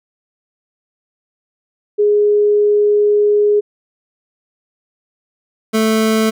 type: tone pair in turn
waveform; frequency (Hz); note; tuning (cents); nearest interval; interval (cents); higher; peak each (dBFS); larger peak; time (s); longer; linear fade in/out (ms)
sine / 25% pulse; 415.3 / 220; G#4 / A3; 0 / 0; major seventh; 1100; first; -9 / -8; second; 1.98-3.61 / 5.73-6.31; first; 20
effects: none